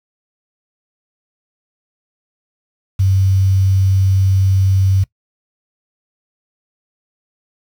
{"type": "tone with quantisation", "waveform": "sine", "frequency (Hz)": 96, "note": "G2", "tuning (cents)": -36, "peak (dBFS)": -10, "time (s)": [2.99, 5.04], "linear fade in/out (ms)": 10, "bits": 6, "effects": ["noise-tail reverb RT60 0.1 s tail -20 dB re dry"]}